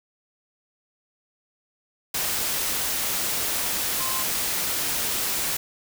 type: tone in noise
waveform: sine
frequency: 1046.5 Hz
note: C6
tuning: in tune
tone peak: -32 dBFS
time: 4-4.23 s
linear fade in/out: 5 ms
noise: white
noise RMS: -26 dBFS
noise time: 2.14-5.57 s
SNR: -9 dB
effects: none